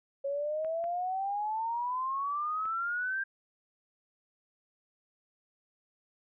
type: exponential sweep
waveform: sine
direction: up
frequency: 549 to 1600 Hz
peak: -30 dBFS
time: 0.24-3.24 s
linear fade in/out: 10 ms
type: clicks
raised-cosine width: 0.5 ms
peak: -35 dBFS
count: 3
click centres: 0.647 / 0.841 / 2.655 s
effects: none

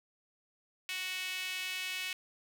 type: tone with high-pass filter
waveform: sawtooth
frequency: 370.4 Hz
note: F#4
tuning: 2 cents sharp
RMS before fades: -38 dBFS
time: 0.89-2.13 s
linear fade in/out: 0 ms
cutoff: 2500 Hz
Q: 3
effects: none

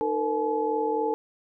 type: tone cluster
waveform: sine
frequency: 306.7 / 450.5 / 494.2 / 855 Hz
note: D#4 / A4 / B4 / A5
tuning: -25 / +41 / +1 / -50 cents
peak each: -32 / -26 / -34 / -28 dBFS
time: 0.01-1.14 s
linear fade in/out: 0 ms
effects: none

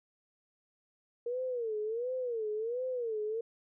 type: tone with vibrato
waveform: sine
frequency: 466.8 Hz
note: A#4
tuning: 2 cents sharp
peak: -32 dBFS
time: 1.26-3.41 s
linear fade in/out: 5 ms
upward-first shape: sine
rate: 1.4 Hz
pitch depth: 170 cents each way
effects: none

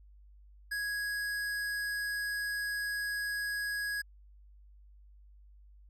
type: tone with hard clipping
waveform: sine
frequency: 1661.2 Hz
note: G#6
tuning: in tune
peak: -34 dBFS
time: 0.71-4.02 s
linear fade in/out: 10 ms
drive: 16 dB
effects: added 50 Hz sine -54 dBFS peak until 5.89 s

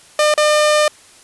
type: tone with dropouts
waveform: sawtooth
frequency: 603 Hz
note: D5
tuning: 46 cents sharp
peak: -7 dBFS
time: 0.19-0.88 s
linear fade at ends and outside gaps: 2 ms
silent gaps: 0.34-0.377 s
effects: white hiss -45 dBFS RMS until 1.23 s + resampled to 24000 Hz

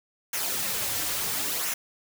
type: noise with flanger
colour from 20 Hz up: white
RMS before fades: -29 dBFS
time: 0.33-1.74 s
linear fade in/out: 5 ms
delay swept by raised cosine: 0.22 to 4.82 ms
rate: 0.73 Hz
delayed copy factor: -0.55
effects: none

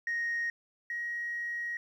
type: tone pair in turn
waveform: sine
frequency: 1868 / 1891.9 Hz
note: A#6 / A#6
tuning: +3 / +25 cents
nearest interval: unison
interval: 22 cents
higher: second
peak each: -28 / -32 dBFS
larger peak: first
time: 0.07-0.5 / 0.9-1.77 s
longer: second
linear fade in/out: 2 ms
effects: tanh soft clip ceiling -27 dBFS + 11-bit

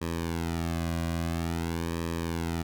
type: tone with flanger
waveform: sawtooth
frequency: 83.5 Hz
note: E2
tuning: 23 cents sharp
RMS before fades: -31 dBFS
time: 0.01-2.63 s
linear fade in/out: 10 ms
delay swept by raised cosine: 1.4 to 2.28 ms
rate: 0.49 Hz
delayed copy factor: -0.9
effects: none

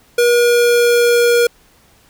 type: tone with pitch glide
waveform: square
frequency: 479.5 to 475.9 Hz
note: A#4 to A#4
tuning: +49 to +36 cents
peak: -10 dBFS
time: 0.18-1.47 s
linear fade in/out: 5 ms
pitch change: -13 cents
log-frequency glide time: 0.31-1.35 s
effects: pink hiss -51 dBFS RMS until 2.09 s

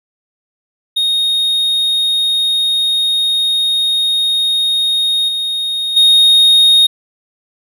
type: tone with level steps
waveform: triangle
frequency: 3719 Hz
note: A#7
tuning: 5 cents flat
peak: -10 / -14 / -4 dBFS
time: 0.96-6.87 s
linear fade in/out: 10 ms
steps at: 5.28 / 5.96 s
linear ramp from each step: 10 ms
effects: none

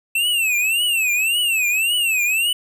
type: tone with vibrato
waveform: square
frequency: 2661 Hz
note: E7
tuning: 16 cents sharp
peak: -17 dBFS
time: 0.15-2.53 s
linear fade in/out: 5 ms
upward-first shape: triangle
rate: 1.8 Hz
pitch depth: 200 cents each way
effects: none

